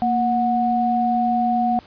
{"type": "tone pair together", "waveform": "sine", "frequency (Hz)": [232.3, 733.3], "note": ["A#3", "F#5"], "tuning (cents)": [-6, -16], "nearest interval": "octave + minor sixth", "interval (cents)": 1990, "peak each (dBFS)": [-21, -18], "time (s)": [0.02, 1.79], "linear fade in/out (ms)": 0, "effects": ["pink hiss -48 dBFS RMS until 1.86 s", "resampled to 11025 Hz"]}